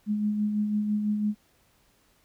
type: tone with tremolo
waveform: sine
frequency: 209.9 Hz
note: G#3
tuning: 19 cents sharp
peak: -22 dBFS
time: 0.06-1.35 s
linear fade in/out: 50 ms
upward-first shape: sine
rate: 6 Hz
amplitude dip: 40%
effects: pink hiss -65 dBFS RMS until 2.24 s